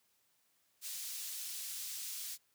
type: high-pass noise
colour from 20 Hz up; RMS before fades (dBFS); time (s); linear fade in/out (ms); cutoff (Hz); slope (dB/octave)
pink; -43; 0.81-2.38; 50; 4900; 12
effects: white hiss -75 dBFS RMS until 2.54 s + high-pass 60 Hz 12 dB/octave